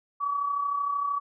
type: tone with amplitude modulation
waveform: sine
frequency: 1140 Hz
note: C#6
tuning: 48 cents sharp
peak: -23 dBFS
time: 0.2-1.2 s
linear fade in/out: 20 ms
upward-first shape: sine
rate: 33.1 Hz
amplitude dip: 50%
effects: none